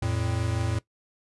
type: tone pair together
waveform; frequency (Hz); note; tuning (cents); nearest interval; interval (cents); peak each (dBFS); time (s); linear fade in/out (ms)
square; 87 / 112.34; F2 / A2; -6 / +36; major third; 442; -30 / -28; 0.02-0.79; 5
effects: noise-tail reverb RT60 0.1 s tail -17 dB re dry + resampled to 24000 Hz